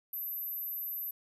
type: tone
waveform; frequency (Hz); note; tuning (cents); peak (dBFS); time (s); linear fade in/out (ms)
sine; 12160; F#9; +46; -35; 0.13-1.11; 5
effects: none